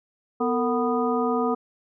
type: harmonic tone with a mistuned harmonic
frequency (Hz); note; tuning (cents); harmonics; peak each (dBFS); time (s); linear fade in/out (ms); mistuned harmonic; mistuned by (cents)
246.9; B3; 0; 1 / 2 / 3 / 4 / 5; -25 / -25 / -29 / -32 / -29; 0.4-1.55; 10; 2; -140
effects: none